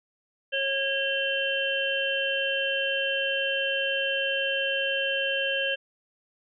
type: harmonic tone with a mistuned harmonic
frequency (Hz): 545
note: C#5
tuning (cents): -29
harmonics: 1 / 3 / 5 / 6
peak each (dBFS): -30 / -30 / -30 / -30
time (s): 0.52-5.76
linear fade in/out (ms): 20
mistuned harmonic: 6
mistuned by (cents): -93
effects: none